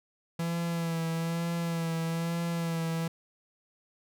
45% pulse tone with vibrato, 166.7 Hz, E3, 20 cents sharp, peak -29 dBFS, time 0.39-3.08 s, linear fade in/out 5 ms, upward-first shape sine, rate 1.1 Hz, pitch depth 29 cents each way, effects none

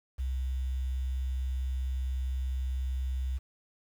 sine tone with quantisation, 64.6 Hz, C2, 21 cents flat, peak -29 dBFS, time 0.18-3.39 s, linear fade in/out 20 ms, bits 9, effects none

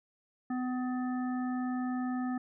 harmonic tone, 252.1 Hz, B3, 36 cents sharp, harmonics 1 / 3 / 5 / 7, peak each -31 / -41 / -45 / -48 dBFS, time 0.5-2.38 s, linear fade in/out 5 ms, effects none

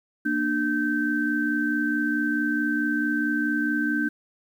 sine tone cluster, 233.5 / 298.1 / 1550 Hz, A#3 / D4 / G6, +3 / +26 / -20 cents, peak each -28 / -25 / -26 dBFS, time 0.25-4.09 s, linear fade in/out 10 ms, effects 9-bit

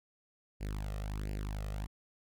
sawtooth tone with flanger, 51.2 Hz, G#1, 24 cents flat, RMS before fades -38 dBFS, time 0.6-1.87 s, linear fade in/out 20 ms, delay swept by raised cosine 0.41 to 1.61 ms, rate 1.4 Hz, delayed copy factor +0.8, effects none

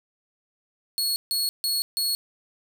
sawtooth tone bursts, 4346 Hz, C#8, 35 cents flat, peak -20 dBFS, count 4, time 0.98-2.15 s, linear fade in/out 0 ms, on 180 ms, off 150 ms, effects none

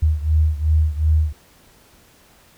sine beating tone pair, 76.9 / 79.6 Hz, D#2 / D#2, -20 / +40 cents, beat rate 2.7 Hz, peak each -16 / -19 dBFS, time 0.02-1.33 s, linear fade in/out 10 ms, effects pink hiss -52 dBFS RMS until 2.57 s

